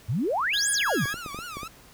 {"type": "exponential two-way sweep", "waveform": "sine", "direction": "up then down", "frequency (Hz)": [95.5, 10370, 95.5], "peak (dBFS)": -23, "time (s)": [0.08, 1.06], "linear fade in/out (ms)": 20, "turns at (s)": 0.71}
{"type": "tone", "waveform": "40% pulse", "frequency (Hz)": 1652, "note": "G#6", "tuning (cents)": -10, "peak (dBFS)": -27, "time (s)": [0.53, 1.14], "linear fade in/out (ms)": 10}
{"type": "tone with vibrato", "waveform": "sawtooth", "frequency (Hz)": 1275, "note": "D#6", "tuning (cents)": 42, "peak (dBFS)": -32, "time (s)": [0.86, 1.68], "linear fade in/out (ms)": 5, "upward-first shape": "triangle", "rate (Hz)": 3.8, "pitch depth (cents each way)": 250}
{"type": "clicks", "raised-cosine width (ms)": 2, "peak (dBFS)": -24, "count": 7, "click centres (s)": [1.057, 1.142, 1.262, 1.346, 1.389, 1.57, 1.632]}
{"effects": ["pink hiss -52 dBFS RMS until 1.93 s"]}